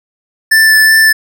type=tone with vibrato; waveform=square; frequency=1760 Hz; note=A6; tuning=in tune; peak=-5 dBFS; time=0.51-1.13 s; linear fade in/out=10 ms; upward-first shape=sine; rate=2.7 Hz; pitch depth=11 cents each way; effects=none